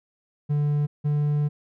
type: tone pair in turn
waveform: triangle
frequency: 146.83 / 147.4 Hz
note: D3 / D3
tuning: 0 / +7 cents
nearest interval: unison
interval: 7 cents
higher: second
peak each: -18 dBFS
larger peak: neither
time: 0.49-0.87 / 1.04-1.49 s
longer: second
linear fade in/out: 20 ms
effects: none